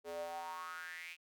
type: tone with high-pass filter sweep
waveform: square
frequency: 84.5 Hz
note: E2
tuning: 43 cents sharp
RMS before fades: -45 dBFS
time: 0.04-1.17 s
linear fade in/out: 50 ms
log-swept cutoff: 460 to 2600 Hz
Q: 7
effects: none